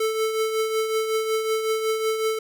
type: tone with tremolo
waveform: square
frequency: 440 Hz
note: A4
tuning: in tune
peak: -20 dBFS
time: 0-2.39 s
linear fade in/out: 5 ms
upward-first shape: triangle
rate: 5.4 Hz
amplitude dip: 55%
effects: none